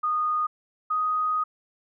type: tone pair in turn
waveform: sine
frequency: 1232 / 1248.5 Hz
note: D#6 / D#6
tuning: -17 / +6 cents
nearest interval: unison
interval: 23 cents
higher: second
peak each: -22 dBFS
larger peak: neither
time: 0.03-0.47 / 0.9-1.44 s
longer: second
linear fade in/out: 10 ms
effects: none